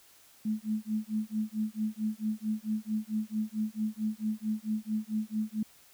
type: tone with tremolo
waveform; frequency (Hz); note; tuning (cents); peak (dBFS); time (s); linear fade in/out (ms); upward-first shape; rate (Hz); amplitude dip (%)
sine; 215.9; A3; -33; -26; 0.45-5.63; 5; sine; 4.5; 100
effects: white hiss -59 dBFS RMS until 5.93 s